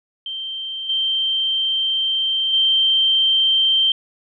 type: tone with level steps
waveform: sine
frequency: 3136 Hz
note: G7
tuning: in tune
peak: -25 / -17 / -13 dBFS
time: 0.26-3.92 s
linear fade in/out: 2 ms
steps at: 0.89 / 2.53 s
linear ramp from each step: 5 ms
effects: none